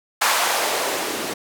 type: noise with band-pass filter sweep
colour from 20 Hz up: blue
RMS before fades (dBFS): -22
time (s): 0.21-1.34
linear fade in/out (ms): 10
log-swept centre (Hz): 1000 to 280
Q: 1.4
effects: none